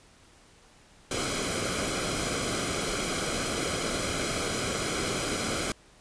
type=noise with comb filter; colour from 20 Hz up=pink; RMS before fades=-30 dBFS; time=1.11-5.72 s; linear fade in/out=2 ms; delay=1.1 ms; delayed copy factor=-0.65; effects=pink hiss -57 dBFS RMS until 6 s + resampled to 22050 Hz